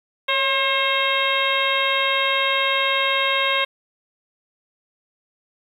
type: harmonic tone with a mistuned harmonic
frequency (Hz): 536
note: C5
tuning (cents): +42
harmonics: 1 / 2 / 3 / 4 / 5 / 6 / 7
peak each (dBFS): -26 / -24 / -27 / -24 / -26 / -26 / -26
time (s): 0.28-3.65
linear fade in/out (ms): 10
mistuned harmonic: 1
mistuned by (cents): +48
effects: 8-bit

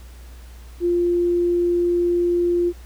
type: tone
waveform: sine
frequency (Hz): 348.7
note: F4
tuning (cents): -3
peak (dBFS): -16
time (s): 0.8-2.73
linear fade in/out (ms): 50
effects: added 60 Hz sine -38 dBFS peak until 2.85 s + pink hiss -50 dBFS RMS until 2.85 s

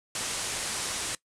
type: low-pass noise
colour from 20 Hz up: white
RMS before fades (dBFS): -33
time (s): 0.15-1.15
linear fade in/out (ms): 2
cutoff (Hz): 10000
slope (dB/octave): 48
effects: noise-tail reverb RT60 0.1 s tail -20 dB re dry

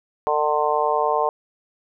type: harmonic tone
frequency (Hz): 150.2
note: D3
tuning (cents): +39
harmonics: 3 / 4 / 5 / 6 / 7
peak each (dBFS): -24 / -24 / -24 / -24 / -24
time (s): 0.27-1.29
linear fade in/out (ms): 0
effects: none

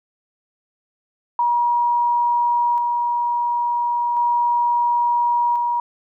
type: tone with tremolo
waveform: sine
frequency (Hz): 956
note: A#5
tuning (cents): +43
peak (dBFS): -15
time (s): 1.39-5.8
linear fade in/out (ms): 2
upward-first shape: square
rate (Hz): 0.36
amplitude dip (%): 25
effects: none

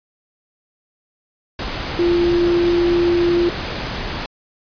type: tone in noise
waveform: sine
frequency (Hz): 346.3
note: F4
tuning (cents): -15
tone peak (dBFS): -13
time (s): 1.99-3.49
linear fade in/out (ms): 2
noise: pink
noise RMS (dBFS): -25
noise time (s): 1.59-4.26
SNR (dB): +9
effects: resampled to 11025 Hz

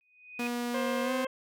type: tone with exponential growth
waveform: sine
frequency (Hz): 2491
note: D#7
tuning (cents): +1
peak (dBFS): -32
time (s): 0.01-0.47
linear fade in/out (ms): 0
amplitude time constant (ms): 100
type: tone with pitch glide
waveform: sawtooth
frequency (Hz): 240.9 to 253.5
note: B3 to B3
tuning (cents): -43 to +45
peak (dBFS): -27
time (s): 0.39-1.25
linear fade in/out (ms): 5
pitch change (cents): +88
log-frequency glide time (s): 1.03-1.12
type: harmonic tone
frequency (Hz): 528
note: C5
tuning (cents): +16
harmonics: 1 / 2 / 3 / 4 / 5 / 6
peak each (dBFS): -32 / -38 / -42 / -44 / -46 / -48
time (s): 0.74-1.27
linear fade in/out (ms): 5
effects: none

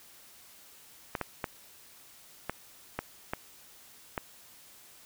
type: clicks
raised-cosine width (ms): 0.5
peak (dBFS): -16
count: 7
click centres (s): 1.152 / 1.213 / 1.442 / 2.496 / 2.99 / 3.335 / 4.178
effects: white hiss -55 dBFS RMS until 5.05 s

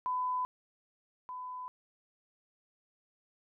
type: tone pair in turn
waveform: sine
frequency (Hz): 1004 / 1004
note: B5 / B5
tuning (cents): +28 / +28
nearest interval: unison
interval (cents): 0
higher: neither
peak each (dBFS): -30 / -39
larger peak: first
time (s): 0.06-0.45 / 1.29-1.68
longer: neither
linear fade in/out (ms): 0
effects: none

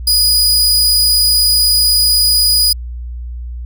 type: tone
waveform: sawtooth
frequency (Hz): 4936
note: D#8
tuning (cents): -15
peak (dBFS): -6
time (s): 0.07-2.73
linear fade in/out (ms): 5
effects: added 60 Hz sine -22 dBFS peak until 3.65 s

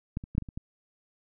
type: clicks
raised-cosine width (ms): 5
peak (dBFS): -18 / -27 / -25 / -11 / -26 / -29 / -23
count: 7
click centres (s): 0.171 / 0.239 / 0.351 / 0.381 / 0.423 / 0.488 / 0.575
effects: none

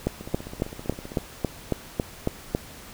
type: two click trains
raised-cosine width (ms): 2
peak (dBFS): -23 / -9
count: 16 / 10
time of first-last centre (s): 0.21-1.184 / 0.07-2.549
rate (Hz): 15.4 / 3.63
effects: pink hiss -44 dBFS RMS until 2.93 s

